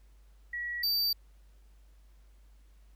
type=tone pair in turn; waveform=sine / square; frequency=1925 / 4640 Hz; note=B6 / D8; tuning=-45 / -22 cents; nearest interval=octave + minor third; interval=1523 cents; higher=second; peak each=-33 / -27 dBFS; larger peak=second; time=0.53-0.83 / 0.83-1.13 s; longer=neither; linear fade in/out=5 ms; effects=added 50 Hz sine -55 dBFS peak until 2.95 s + pink hiss -71 dBFS RMS until 2.95 s